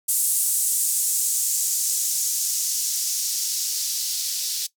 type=noise with band-pass filter sweep; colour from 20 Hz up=violet; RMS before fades=-24 dBFS; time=0.08-4.67 s; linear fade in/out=10 ms; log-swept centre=8800 to 4600 Hz; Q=1.8; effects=noise-tail reverb RT60 0.1 s tail -18 dB re dry